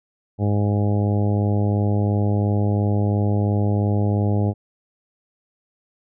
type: harmonic tone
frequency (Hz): 102.9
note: G#2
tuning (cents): -16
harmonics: 1 / 2 / 3 / 4 / 5 / 6 / 7 / 8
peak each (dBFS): -18 / -24 / -28 / -30 / -32 / -34 / -35 / -36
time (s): 0.38-4.54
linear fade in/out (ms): 50
effects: none